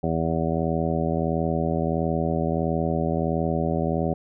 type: harmonic tone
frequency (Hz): 81.5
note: E2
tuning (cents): -19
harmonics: 1 / 2 / 3 / 4 / 5 / 6 / 7 / 8 / 9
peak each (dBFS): -31 / -26 / -29 / -32 / -30 / -38 / -30 / -34 / -32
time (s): 0.03-4.14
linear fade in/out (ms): 5
effects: none